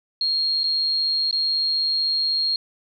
sine tone with dropouts, 4251 Hz, C8, 27 cents sharp, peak -19 dBFS, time 0.21-2.56 s, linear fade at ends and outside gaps 2 ms, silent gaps 0.634-0.64 / 1.311-1.327 s, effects none

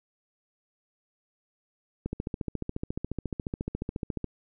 click train, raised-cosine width 3 ms, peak -18 dBFS, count 32, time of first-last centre 2.06-4.243 s, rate 14.2 Hz, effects none

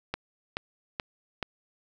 click train, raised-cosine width 0.3 ms, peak -14 dBFS, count 4, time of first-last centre 0.14-1.428 s, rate 2.33 Hz, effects none

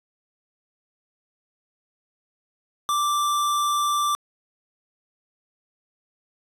square tone, 1174.7 Hz, D6, in tune, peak -21 dBFS, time 2.89-4.15 s, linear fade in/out 0 ms, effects resampled to 32000 Hz + 10-bit

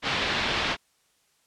white low-pass noise, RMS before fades -27 dBFS, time 0.02-0.77 s, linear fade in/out 50 ms, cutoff 3800 Hz, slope 24 dB/octave, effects white hiss -67 dBFS RMS until 1.46 s + low-pass 10000 Hz 12 dB/octave

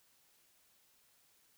silence, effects white hiss -70 dBFS RMS until 1.57 s

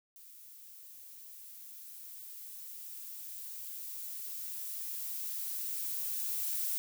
violet noise with level ramp, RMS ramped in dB -54 to -34 dBFS, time 0.16-6.78 s, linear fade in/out 0 ms, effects none

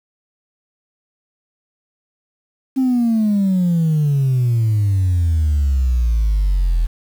sine exponential sweep, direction down, 267.6 to 40 Hz, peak -11 dBFS, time 2.76-6.87 s, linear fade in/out 20 ms, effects tanh soft clip ceiling -11 dBFS + 7-bit

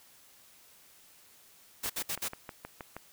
white noise bursts, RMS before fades -34 dBFS, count 4, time 1.83-2.286 s, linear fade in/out 10 ms, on 69 ms, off 60 ms
click train, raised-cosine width 0.5 ms, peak -25 dBFS, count 8, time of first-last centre 1.86-2.966 s, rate 6.33 Hz
effects white hiss -59 dBFS RMS until 3.12 s

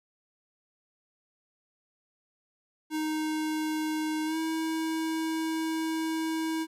square tone with pitch glide, 310.7 to 321.1 Hz, D#4 to E4, -2 to -45 cents, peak -29 dBFS, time 2.9-6.67 s, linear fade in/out 50 ms, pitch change +57 cents, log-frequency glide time 4.25-4.37 s, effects resampled to 32000 Hz + 11-bit

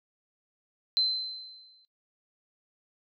sine tone with exponential decay, 4078 Hz, C8, 45 cents flat, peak -21 dBFS, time 0.97-1.85 s, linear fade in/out 0 ms, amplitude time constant 190 ms, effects noise-tail reverb RT60 0.1 s tail -18 dB re dry

